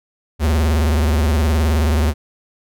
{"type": "tone with vibrato", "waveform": "square", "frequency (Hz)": 76.5, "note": "D#2", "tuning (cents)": -29, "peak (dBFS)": -14, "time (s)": [0.39, 2.14], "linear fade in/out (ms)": 50, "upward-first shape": "sine", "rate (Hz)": 19, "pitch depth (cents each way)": 150, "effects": []}